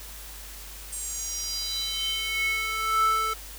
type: tone with high-pass filter sweep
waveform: square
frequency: 440 Hz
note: A4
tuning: in tune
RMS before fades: -28 dBFS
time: 0.92-3.34 s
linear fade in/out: 10 ms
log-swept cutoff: 8500 to 1000 Hz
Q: 5.6
effects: added 50 Hz sine -43 dBFS peak until 3.58 s + white hiss -43 dBFS RMS until 3.58 s